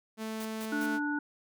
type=tone; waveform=sawtooth; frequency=220 Hz; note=A3; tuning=in tune; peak=-31 dBFS; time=0.17-1 s; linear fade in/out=50 ms
type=noise bursts; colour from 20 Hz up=white; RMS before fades=-45 dBFS; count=3; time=0.4-0.862 s; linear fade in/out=5 ms; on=54 ms; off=150 ms
type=harmonic tone; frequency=293.7 Hz; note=D4; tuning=in tune; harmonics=1 / 3 / 5; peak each=-31 / -39 / -34 dBFS; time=0.72-1.19 s; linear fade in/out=5 ms
effects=none